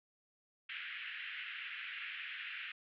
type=band-pass noise; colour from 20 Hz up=white; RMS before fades=-45 dBFS; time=0.69-2.72 s; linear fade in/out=5 ms; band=1500 to 3000 Hz; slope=48 dB/octave; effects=none